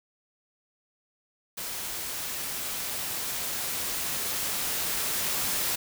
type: noise with level ramp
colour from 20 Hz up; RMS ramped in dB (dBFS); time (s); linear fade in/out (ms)
white; -35 to -28; 1.57-5.76; 10
effects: none